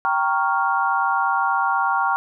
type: chord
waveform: sine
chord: G half-diminished seventh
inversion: none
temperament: equal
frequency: 784 / 932.3 / 1108.7 / 1396.9 Hz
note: G5 / Bb5 / Db6 / F6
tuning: 0 / 0 / 0 / 0 cents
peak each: -23 dBFS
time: 0.05-2.16 s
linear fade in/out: 0 ms
effects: none